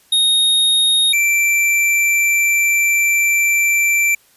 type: tone pair in turn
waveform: square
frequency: 3727 / 2344 Hz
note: A#7 / D7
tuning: -1 / -4 cents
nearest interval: minor sixth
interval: 803 cents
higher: first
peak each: -12 / -13 dBFS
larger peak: first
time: 0.12-1.13 / 1.13-4.15 s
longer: second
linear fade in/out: 5 ms
effects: white hiss -53 dBFS RMS until 4.36 s + resampled to 32000 Hz